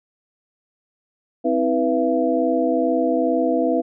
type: tone cluster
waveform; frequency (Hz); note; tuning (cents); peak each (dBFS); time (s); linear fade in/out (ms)
sine; 259.8 / 322.1 / 490.8 / 674; C4 / E4 / B4 / E5; -12 / -40 / -11 / +38; -22; 1.44-3.82; 20
effects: none